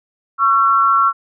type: tone pair together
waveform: sine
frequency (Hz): 1108.7 / 1353.5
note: C#6 / E6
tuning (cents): 0 / +45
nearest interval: minor third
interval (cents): 345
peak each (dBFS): -14 / -12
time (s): 0.38-1.13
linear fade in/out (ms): 50
effects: none